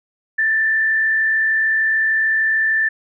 sine tone with frequency modulation, 1770 Hz, A6, 10 cents sharp, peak -14 dBFS, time 0.38-2.89 s, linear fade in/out 10 ms, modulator 46.6 Hz, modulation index 0.46, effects none

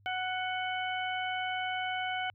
harmonic tone with a mistuned harmonic, 740 Hz, F#5, in tune, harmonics 1 / 2 / 3 / 4, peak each -34 / -37 / -39 / -40 dBFS, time 0.06-2.3 s, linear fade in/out 0 ms, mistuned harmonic 4, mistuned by +30 cents, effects added 100 Hz sine -60 dBFS peak until 2.34 s

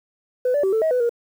sine tone with pitch steps, 502 / 580 / 384.6 / 442.7 / 637 / 499.5 / 472.1 Hz, B4 / D5 / G4 / A4 / D#5 / B4 / A#4, +28 / -22 / -33 / +11 / +41 / +20 / +22 cents, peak -15 dBFS, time 0.45-1.094 s, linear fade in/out 5 ms, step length 92 ms, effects tanh soft clip ceiling -14 dBFS + 8-bit

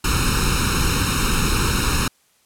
pink noise with comb filter, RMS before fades -19 dBFS, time 0.04-2.08 s, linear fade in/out 5 ms, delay 0.75 ms, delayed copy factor +0.95, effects white hiss -60 dBFS RMS until 2.45 s + low-pass 12000 Hz 12 dB/octave

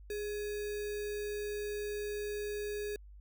sine tone with sample-and-hold, 415.3 Hz, G#4, in tune, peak -35 dBFS, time 0.1-2.96 s, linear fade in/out 2 ms, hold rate 2100 Hz, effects added 50 Hz sine -50 dBFS peak until 3.2 s

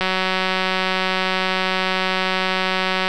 click train, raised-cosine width 0.3 ms, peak -4 dBFS, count 575, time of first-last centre 0.01-3.08 s, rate 187 Hz, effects none

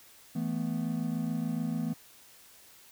triangle chord, E suspended fourth, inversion none, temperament equal with one note detuned, 164.05 / 220 / 246.9 Hz, E3 / A3 / B3, -8 / 0 / 0 cents, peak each -32 dBFS, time 0.35-1.94 s, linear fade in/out 10 ms, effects white hiss -56 dBFS RMS until 2.91 s

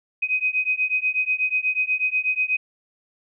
sine beating tone pair, 2509 / 2517.2 Hz, D#7 / D#7, +14 / +19 cents, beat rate 8.2 Hz, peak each -23 dBFS, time 0.22-2.57 s, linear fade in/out 10 ms, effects none

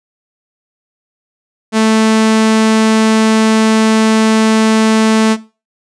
sawtooth tone, 220 Hz, A3, in tune, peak -4 dBFS, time 1.72-5.37 s, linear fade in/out 50 ms, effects noise-tail reverb RT60 0.3 s tail -17 dB re dry + resampled to 22050 Hz

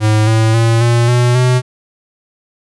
square tone with pitch steps, 107.8 / 111.22 / 114.74 / 118.37 / 122.12 / 125.99 Hz, A2 / A2 / A#2 / A#2 / B2 / B2, -35 / +19 / -27 / +27 / -19 / +35 cents, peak -9 dBFS, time 0-1.62 s, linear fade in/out 50 ms, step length 270 ms, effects resampled to 24000 Hz

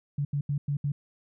sine tone bursts at uneven times, 143.2 Hz, D3, 43 cents flat, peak -25 dBFS, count 5, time 0.18-0.25 / 0.33-0.41 / 0.49-0.58 / 0.68-0.77 / 0.84-0.92 s, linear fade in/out 5 ms, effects none

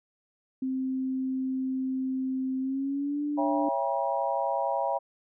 sine tone with pitch glide, 261.6 to 293.6 Hz, C4 to D4, 0 to 0 cents, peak -27 dBFS, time 0.62-3.69 s, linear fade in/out 5 ms, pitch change +200 cents, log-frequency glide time 2.6-3.23 s
sine chord, C# diminished seventh, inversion none, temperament just, 554.4 / 665.2 / 798.3 / 957.9 Hz, C#5 / E5 / G5 / Bb5, 0 / +16 / +31 / +47 cents, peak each -31 dBFS, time 3.37-4.99 s, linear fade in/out 20 ms
effects none

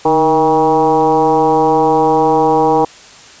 sine tone with frequency modulation, 635 Hz, D#5, 35 cents sharp, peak -8 dBFS, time 0.05-2.85 s, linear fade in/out 5 ms, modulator 162 Hz, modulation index 2.1, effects white hiss -38 dBFS RMS until 3.4 s + resampled to 16000 Hz

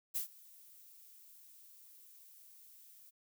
violet noise with ADSR envelope, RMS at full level -35 dBFS, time 0.14-3.11 s, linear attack 22 ms, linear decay 110 ms, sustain -24 dB, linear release 25 ms, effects none

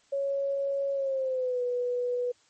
sine tone with pitch glide, 554.4 to 491.1 Hz, C#5 to B4, 0 to -10 cents, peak -26 dBFS, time 0.12-2.32 s, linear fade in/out 10 ms, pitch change -210 cents, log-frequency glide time 0.93-1.63 s, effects white hiss -64 dBFS RMS until 2.49 s + MP3 32 kbps

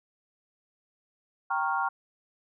sine chord, G half-diminished seventh, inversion none, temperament equal with one note detuned, 784 / 932.3 / 1098.5 / 1396.9 Hz, G5 / Bb5 / Db6 / F6, 0 / 0 / -16 / 0 cents, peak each -31 dBFS, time 1.5-1.89 s, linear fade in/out 10 ms, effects none

